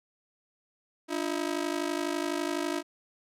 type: ring-modulated tone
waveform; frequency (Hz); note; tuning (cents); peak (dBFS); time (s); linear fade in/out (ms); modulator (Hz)
sawtooth; 321.1; E4; -45; -22; 1.08-2.83; 50; 26
effects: low-pass 11000 Hz 12 dB/octave